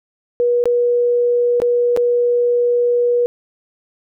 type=tone with dropouts; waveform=sine; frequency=482.9 Hz; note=B4; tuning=39 cents flat; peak=-12 dBFS; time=0.4-3.26 s; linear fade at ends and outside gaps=0 ms; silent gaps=0.64-0.656 / 1.601-1.619 / 1.964-1.973 s; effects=none